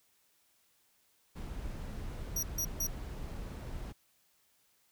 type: noise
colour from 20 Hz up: brown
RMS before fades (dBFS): -41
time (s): 1.35-3.93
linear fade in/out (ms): 20
type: tone bursts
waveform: sawtooth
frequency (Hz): 5770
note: F#8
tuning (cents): -44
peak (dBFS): -29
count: 3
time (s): 2.36-2.87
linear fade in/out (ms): 5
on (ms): 70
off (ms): 150
effects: white hiss -71 dBFS RMS until 4.91 s